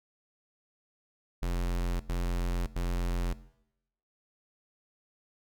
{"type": "tone bursts", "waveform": "square", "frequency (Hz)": 43.79, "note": "F1", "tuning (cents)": 5, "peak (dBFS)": -29, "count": 3, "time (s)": [1.42, 3.334], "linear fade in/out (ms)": 10, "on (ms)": 580, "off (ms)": 87, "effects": ["noise-tail reverb RT60 0.8 s tail -18 dB re dry"]}